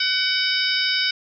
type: harmonic tone with a mistuned harmonic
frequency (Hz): 752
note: F#5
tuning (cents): +28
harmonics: 2 / 3 / 4 / 5 / 6 / 7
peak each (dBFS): -26 / -26 / -26 / -26 / -26 / -26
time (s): 0-1.11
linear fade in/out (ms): 5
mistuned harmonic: 6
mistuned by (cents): +95
effects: none